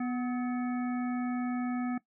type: harmonic tone with a mistuned harmonic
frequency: 246.9 Hz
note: B3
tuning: in tune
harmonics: 1 / 3 / 5 / 7 / 9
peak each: -30 / -40 / -44 / -47 / -49 dBFS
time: 0-1.98 s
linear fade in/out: 5 ms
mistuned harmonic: 5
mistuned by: +59 cents
effects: noise-tail reverb RT60 0.1 s tail -18 dB re dry